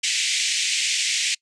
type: band-pass noise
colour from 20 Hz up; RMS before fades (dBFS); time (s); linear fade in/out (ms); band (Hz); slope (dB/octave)
pink; -23; 0.03-1.35; 10; 2100 to 8400; 48
effects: noise-tail reverb RT60 0.1 s tail -25 dB re dry